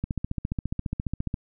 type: click train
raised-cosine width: 5 ms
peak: -15 dBFS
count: 20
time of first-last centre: 0.04-1.341 s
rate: 14.6 Hz
effects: none